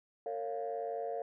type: chord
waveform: sine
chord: Bb minor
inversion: none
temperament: equal with one note detuned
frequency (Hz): 456 / 554.4 / 698.5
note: Bb4 / Db5 / F5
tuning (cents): -38 / 0 / 0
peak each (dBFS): -38 / -40 / -38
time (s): 0.26-1.22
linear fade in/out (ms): 2
effects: tanh soft clip ceiling -28 dBFS